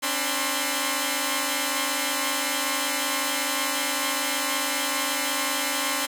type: tone cluster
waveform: 5% pulse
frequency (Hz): 267.7 / 293 / 1002 / 1073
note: C4 / D4 / B5 / C6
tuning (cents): +40 / -4 / +25 / +43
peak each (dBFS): -18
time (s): 0.02-6.07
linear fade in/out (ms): 20
effects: none